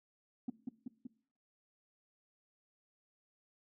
sine tone with echo, 247.8 Hz, B3, 6 cents sharp, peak -32 dBFS, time 0.48-0.5 s, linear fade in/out 5 ms, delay 190 ms, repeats 3, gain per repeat -3 dB, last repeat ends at 1.07 s, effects noise-tail reverb RT60 0.5 s tail -19 dB re dry + tanh soft clip ceiling -33 dBFS

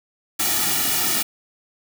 white noise with comb filter, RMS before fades -21 dBFS, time 0.39-1.23 s, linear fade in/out 10 ms, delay 1.9 ms, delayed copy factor -1, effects none

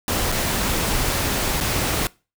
pink noise with dropouts, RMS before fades -22 dBFS, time 0.08-2.07 s, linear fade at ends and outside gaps 1 ms, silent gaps 0.318-0.322 / 1.603-1.609 s, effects noise-tail reverb RT60 0.3 s tail -22 dB re dry

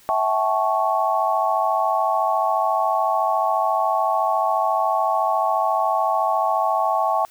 sine tone cluster, 654 / 769 / 863 / 1108 Hz, E5 / G5 / A5 / C#6, -14 / -33 / -34 / -1 cents, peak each -23 dBFS, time 0.09-7.25 s, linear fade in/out 0 ms, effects white hiss -52 dBFS RMS until 7.3 s

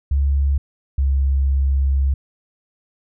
sine tone pair in turn, 69.7 / 68.07 Hz, C#2 / C#2, +10 / -31 cents, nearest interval unison, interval 41 cents, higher first, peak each -14 dBFS, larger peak neither, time 0.11-0.58 / 0.98-2.14 s, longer second, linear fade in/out 5 ms, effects none

